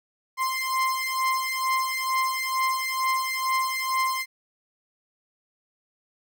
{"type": "beating tone pair", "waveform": "30% pulse", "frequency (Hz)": [1045, 1047.2], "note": ["C6", "C6"], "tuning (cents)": [-2, 1], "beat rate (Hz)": 2.2, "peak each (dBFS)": -24, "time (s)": [0.37, 4.26], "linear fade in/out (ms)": 50, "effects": []}